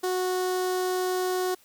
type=tone with notch filter; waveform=sawtooth; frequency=367.6 Hz; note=F#4; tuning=11 cents flat; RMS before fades=-27 dBFS; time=0.03-1.55 s; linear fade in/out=10 ms; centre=2400 Hz; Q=1.3; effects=white hiss -59 dBFS RMS until 1.64 s